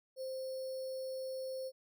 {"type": "tone with sample-and-hold", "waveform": "sine", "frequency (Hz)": 523.3, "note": "C5", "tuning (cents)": 0, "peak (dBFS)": -38, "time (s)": [0.16, 1.72], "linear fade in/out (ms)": 50, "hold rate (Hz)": 4900, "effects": []}